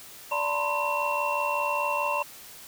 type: tone cluster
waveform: sine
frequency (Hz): 582 / 902 / 988 / 1053 / 2721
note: D5 / A5 / B5 / C6 / F7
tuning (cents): -16 / +43 / 0 / +11 / -46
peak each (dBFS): -31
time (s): 0.31-2.23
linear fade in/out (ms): 10
effects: white hiss -46 dBFS RMS until 2.67 s